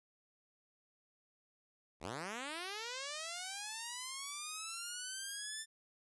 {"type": "linear sweep", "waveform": "5% pulse", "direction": "up", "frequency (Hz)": [65, 1783], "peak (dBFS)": -30, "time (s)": [2, 5.66], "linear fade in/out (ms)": 50, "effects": ["resampled to 24000 Hz"]}